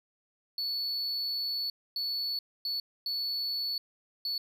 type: tone bursts at uneven times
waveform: triangle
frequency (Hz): 4435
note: C#8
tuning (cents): 0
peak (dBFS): -29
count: 5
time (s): 0.58-1.7 / 1.96-2.39 / 2.65-2.8 / 3.06-3.78 / 4.25-4.38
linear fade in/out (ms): 2
effects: none